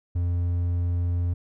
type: tone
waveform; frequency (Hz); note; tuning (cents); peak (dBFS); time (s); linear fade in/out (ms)
triangle; 87.31; F2; 0; -20; 0.15-1.34; 10
effects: none